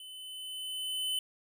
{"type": "tone with level ramp", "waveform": "square", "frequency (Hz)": 3028, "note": "F#7", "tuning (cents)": 39, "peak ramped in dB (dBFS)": [-46, -30], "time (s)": [0, 1.19], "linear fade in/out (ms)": 2, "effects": []}